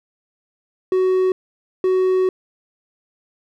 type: tone pair in turn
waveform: triangle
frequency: 372.8 / 372.8 Hz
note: F#4 / F#4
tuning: +13 / +13 cents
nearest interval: unison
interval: 0 cents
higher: neither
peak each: -12 dBFS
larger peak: neither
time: 0.92-1.32 / 1.84-2.29 s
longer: second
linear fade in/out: 2 ms
effects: none